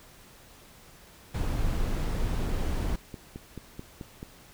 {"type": "noise", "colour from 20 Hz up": "brown", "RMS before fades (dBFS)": -28, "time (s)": [1.34, 2.96], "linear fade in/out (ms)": 5}
{"type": "click train", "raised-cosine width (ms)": 3, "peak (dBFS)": -25, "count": 9, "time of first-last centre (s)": [2.49, 4.229], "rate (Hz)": 4.6}
{"effects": ["pink hiss -53 dBFS RMS until 4.53 s"]}